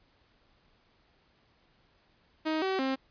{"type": "tone with pitch steps", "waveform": "sawtooth", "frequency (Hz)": [314.2, 381.3, 265.7], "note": ["D#4", "G4", "C4"], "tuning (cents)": [17, -48, 27], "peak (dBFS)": -24, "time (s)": [2.45, 2.96], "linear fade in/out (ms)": 20, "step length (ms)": 170, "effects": ["pink hiss -67 dBFS RMS until 3.1 s", "resampled to 11025 Hz"]}